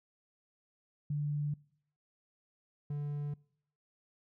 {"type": "tone pair in turn", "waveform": ["sine", "triangle"], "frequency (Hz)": [146.83, 145.73], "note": ["D3", "D3"], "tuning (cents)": [0, -13], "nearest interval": "unison", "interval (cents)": 13, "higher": "first", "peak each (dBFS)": [-31, -32], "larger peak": "first", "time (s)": [[1.1, 1.54], [2.9, 3.34]], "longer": "neither", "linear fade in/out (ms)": 5, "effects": ["noise-tail reverb RT60 0.7 s tail -25 dB re dry"]}